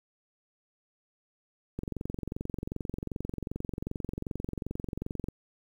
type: click train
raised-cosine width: 3 ms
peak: -21 dBFS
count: 80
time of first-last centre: 1.79-5.286 s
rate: 22.6 Hz
effects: 9-bit